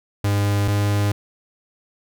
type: tone pair in turn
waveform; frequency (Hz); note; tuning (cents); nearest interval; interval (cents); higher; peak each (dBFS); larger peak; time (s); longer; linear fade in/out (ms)
45% pulse; 101.6 / 102.31; G#2 / G#2; -38 / -25; unison; 13; second; -17; neither; 0.24-0.68 / 0.68-1.12; neither; 5
effects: none